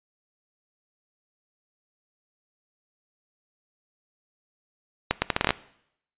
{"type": "accelerating click train", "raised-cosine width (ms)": 0.3, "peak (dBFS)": -4, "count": 9, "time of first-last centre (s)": [5.11, 5.506], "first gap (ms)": 110, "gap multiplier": 0.75, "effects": ["noise-tail reverb RT60 0.7 s tail -19 dB re dry", "resampled to 8000 Hz"]}